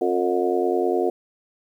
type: harmonic tone with a mistuned harmonic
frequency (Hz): 90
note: F#2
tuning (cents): -47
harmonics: 3 / 4 / 5 / 6 / 7 / 8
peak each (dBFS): -29 / -22 / -24 / -34 / -30 / -27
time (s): 0.01-1.1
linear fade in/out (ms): 5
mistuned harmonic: 6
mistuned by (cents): +45
effects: 9-bit